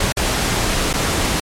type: noise with dropouts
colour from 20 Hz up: pink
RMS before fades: -18 dBFS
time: 0-1.4 s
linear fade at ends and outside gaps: 5 ms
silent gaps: 0.124-0.169 / 0.931-0.937 s
effects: low-pass 10000 Hz 12 dB/octave + MP3 96 kbps